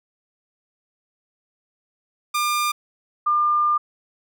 sawtooth / sine tone pair in turn, 1200 / 1200 Hz, D6 / D6, +37 / +37 cents, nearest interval unison, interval 0 cents, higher neither, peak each -16 dBFS, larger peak neither, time 2.34-2.72 / 3.26-3.78 s, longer second, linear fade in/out 10 ms, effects none

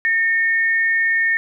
sine tone pair together, 1819.3 / 2200 Hz, A#6 / C#7, -43 / -14 cents, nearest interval minor third, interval 329 cents, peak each -15 / -24 dBFS, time 0.05-1.37 s, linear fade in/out 0 ms, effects none

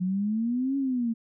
sine exponential two-way sweep, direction up then down, 178.8 to 278.7 to 224.1 Hz, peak -24 dBFS, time 0-1.14 s, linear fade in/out 20 ms, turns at 0.77 s, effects none

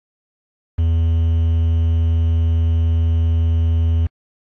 triangle tone with quantisation, 82.3 Hz, E2, 2 cents flat, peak -11 dBFS, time 0.78-4.07 s, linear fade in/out 10 ms, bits 6, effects low-pass 2000 Hz 12 dB/octave + AAC 64 kbps

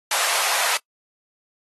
pink high-pass noise, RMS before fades -22 dBFS, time 0.11-0.77 s, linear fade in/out 2 ms, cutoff 690 Hz, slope 24 dB/octave, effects noise-tail reverb RT60 0.1 s tail -26 dB re dry + AAC 32 kbps

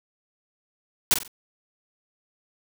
white noise with echo, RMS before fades -18 dBFS, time 1.11-1.14 s, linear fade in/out 0 ms, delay 46 ms, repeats 3, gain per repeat -9 dB, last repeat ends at 1.278 s, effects none

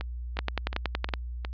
two click trains, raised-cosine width 0.3 ms, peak -18 / -11 dBFS, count 5 / 9, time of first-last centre 0.01-1.449 / 0.39-1.138 s, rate 2.78 / 10.7 Hz, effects added 60 Hz sine -33 dBFS peak until 1.53 s + resampled to 11025 Hz

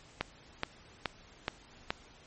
click train, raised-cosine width 0.3 ms, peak -14 dBFS, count 5, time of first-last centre 0.21-1.905 s, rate 2.36 Hz, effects pink hiss -57 dBFS RMS until 2.26 s + MP3 32 kbps

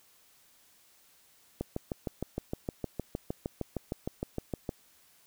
click train, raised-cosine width 2 ms, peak -19 dBFS, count 21, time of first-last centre 1.61-4.692 s, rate 6.49 Hz, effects white hiss -63 dBFS RMS until 5.26 s

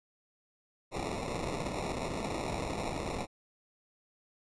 blue noise with sample-and-hold, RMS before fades -36 dBFS, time 0.91-3.27 s, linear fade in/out 50 ms, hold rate 1575 Hz, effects resampled to 22050 Hz

